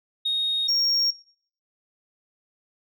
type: tone pair in turn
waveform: sine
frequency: 3729 / 5561 Hz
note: A#7 / F8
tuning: 0 / -8 cents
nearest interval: perfect fifth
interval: 692 cents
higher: second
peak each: -20 / -16 dBFS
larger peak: second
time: 0.25-0.68 / 0.68-1.11 s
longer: neither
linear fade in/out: 10 ms
effects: noise-tail reverb RT60 0.5 s tail -19 dB re dry + tanh soft clip ceiling -18 dBFS